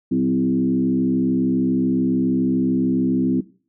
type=tone with frequency modulation; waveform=sine; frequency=256.9 Hz; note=C4; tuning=32 cents flat; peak=-16 dBFS; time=0.11-3.41 s; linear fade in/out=10 ms; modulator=67.1 Hz; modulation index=1.1; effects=noise-tail reverb RT60 0.4 s tail -18 dB re dry